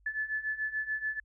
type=beating tone pair; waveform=sine; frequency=1730 / 1736.9 Hz; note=A6 / A6; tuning=-30 / -23 cents; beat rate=6.9 Hz; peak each=-36 / -33 dBFS; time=0.06-1.2 s; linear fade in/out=5 ms; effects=added 50 Hz sine -61 dBFS peak until 1.24 s